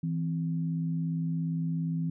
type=tone pair together; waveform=sine; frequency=163.9 / 261.2 Hz; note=E3 / C4; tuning=-10 / -3 cents; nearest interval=minor sixth; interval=807 cents; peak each=-28 / -37 dBFS; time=0.03-2.1 s; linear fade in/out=5 ms; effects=none